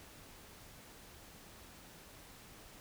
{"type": "silence", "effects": ["pink hiss -56 dBFS RMS until 2.8 s"]}